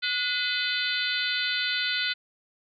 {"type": "harmonic tone with a mistuned harmonic", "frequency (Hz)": 507, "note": "B4", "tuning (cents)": 45, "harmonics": [3, 4, 5, 6, 7, 8, 9], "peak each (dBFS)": [-30, -34, -34, -34, -32, -32, -37], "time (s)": [0.02, 2.14], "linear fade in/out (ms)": 20, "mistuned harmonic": 3, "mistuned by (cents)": -69, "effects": []}